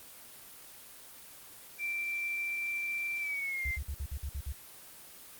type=tone with pitch glide; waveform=sine; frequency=2349 to 2093 Hz; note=D7 to C7; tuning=0 to 0 cents; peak=-32 dBFS; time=1.78-3.79 s; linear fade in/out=50 ms; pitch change=-200 cents; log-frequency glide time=3.19-3.67 s
type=tone bursts; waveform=sine; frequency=69.3 Hz; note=C#2; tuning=in tune; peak=-33 dBFS; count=8; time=3.65-4.524 s; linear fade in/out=5 ms; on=62 ms; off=54 ms
effects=white hiss -51 dBFS RMS until 5.39 s + Opus 24 kbps